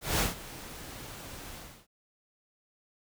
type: noise with ADSR envelope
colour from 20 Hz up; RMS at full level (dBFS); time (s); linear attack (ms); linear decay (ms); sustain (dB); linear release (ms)
pink; -26; 0.01-1.87; 180; 150; -18; 320
effects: none